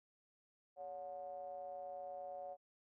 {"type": "ring-modulated tone", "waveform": "triangle", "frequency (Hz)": 82.41, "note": "E2", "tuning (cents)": 0, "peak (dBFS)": -40, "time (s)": [0.76, 2.57], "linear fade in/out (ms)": 50, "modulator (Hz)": 645, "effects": []}